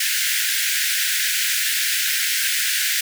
pink high-pass noise, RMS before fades -21 dBFS, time 0-3.01 s, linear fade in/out 5 ms, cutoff 1500 Hz, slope 96 dB/octave, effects none

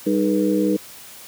sine tone cluster, 197.4 / 308.5 / 420 / 485.8 Hz, G3 / D#4 / G#4 / B4, +12 / -15 / +19 / -29 cents, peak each -22 / -19 / -26 / -23 dBFS, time 0.06-0.77 s, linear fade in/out 10 ms, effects white hiss -41 dBFS RMS until 1.27 s + high-pass 60 Hz 12 dB/octave

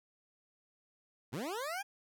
20% pulse linear sweep, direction up, 98 to 828 Hz, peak -32 dBFS, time 1.32-1.83 s, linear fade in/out 20 ms, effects none

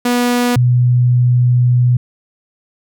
sawtooth / sine tone pair in turn, 243.7 / 123.34 Hz, B3 / B2, -23 / -2 cents, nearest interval octave, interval 1179 cents, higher first, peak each -8 dBFS, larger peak neither, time 0.05-0.56 / 0.56-1.97 s, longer second, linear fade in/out 5 ms, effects none

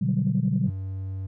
sine chord, G major seventh, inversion first, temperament equal, 123.47 / 146.83 / 185 / 196 Hz, B2 / D3 / F#3 / G3, 0 / 0 / 0 / 0 cents, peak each -26 / -26 / -25 / -26 dBFS, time 0.01-0.7 s, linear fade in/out 10 ms
triangle tone, 95.6 Hz, G2, 43 cents flat, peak -27 dBFS, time 0.66-1.27 s, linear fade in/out 10 ms
effects tanh soft clip ceiling -12 dBFS

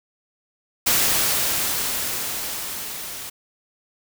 white noise with level ramp, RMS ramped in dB -18 to -34 dBFS, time 0.86-3.3 s, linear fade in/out 10 ms, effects none

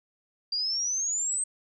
sine exponential sweep, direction up, 4713 to 8360 Hz, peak -26 dBFS, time 0.52-1.44 s, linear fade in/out 5 ms, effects none

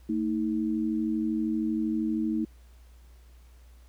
sine tone pair together, 223.9 / 316.7 Hz, A3 / D#4, +30 / +31 cents, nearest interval tritone, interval 601 cents, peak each -28 dBFS, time 0.09-2.45 s, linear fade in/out 5 ms, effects added 60 Hz sine -50 dBFS peak until 3.88 s + pink hiss -64 dBFS RMS until 3.88 s

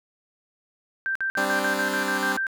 sine tone bursts, 1568 Hz, G6, in tune, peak -23 dBFS, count 10, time 1.06-2.468 s, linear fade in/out 0 ms, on 94 ms, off 52 ms
10% pulse chord, G suspended fourth, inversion none, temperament equal, 196 / 261.6 / 293.7 Hz, G3 / C4 / D4, 0 / 0 / 0 cents, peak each -21 dBFS, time 1.37-2.37 s, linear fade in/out 5 ms
effects none

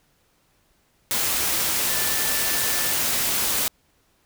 sine tone in noise, 1760 Hz, A6, in tune, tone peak -33 dBFS, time 1.89-2.92 s, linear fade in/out 0 ms, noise white, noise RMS -23 dBFS, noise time 1.11-3.68 s, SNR -13 dB, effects pink hiss -64 dBFS RMS until 4.25 s

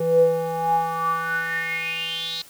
square tone with band-pass filter sweep, 164.81 Hz, E3, in tune, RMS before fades -23 dBFS, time 0-2.42 s, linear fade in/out 5 ms, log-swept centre 410 to 4100 Hz, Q 9.6, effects white hiss -48 dBFS RMS until 2.49 s

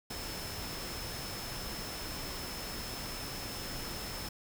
sine tone in noise, 5260 Hz, E8, 5 cents flat, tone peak -45 dBFS, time 0.1-4.29 s, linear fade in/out 5 ms, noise pink, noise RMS -41 dBFS, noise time 0.1-4.29 s, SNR -7 dB, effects none

